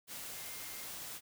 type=tone in noise; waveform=sine; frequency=2111 Hz; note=C7; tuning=15 cents sharp; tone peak=-56 dBFS; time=0.31-0.9 s; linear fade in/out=50 ms; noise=white; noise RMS=-45 dBFS; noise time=0.07-1.21 s; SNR=-14 dB; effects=none